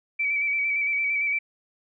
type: tone with vibrato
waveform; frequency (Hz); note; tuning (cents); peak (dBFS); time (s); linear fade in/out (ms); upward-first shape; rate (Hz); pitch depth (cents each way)
sine; 2300; D7; -37; -22; 0.19-1.39; 10; square; 8.8; 26
effects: none